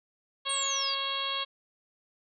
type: harmonic tone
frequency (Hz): 548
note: C#5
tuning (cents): -20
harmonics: 1 / 2 / 3 / 4 / 5 / 6 / 7 / 8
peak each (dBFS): -43 / -35 / -44 / -43 / -39 / -33 / -38 / -42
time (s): 0.45-1.45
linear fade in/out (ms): 20
type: exponential sweep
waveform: sine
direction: down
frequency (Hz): 8870 to 4435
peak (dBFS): -31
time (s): 0.49-0.95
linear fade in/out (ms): 10
effects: none